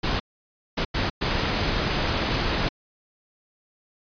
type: noise bursts at uneven times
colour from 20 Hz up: pink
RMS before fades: -24 dBFS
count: 4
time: 0.03-0.2 / 0.77-0.85 / 0.94-1.1 / 1.21-2.69 s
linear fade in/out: 10 ms
effects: resampled to 11025 Hz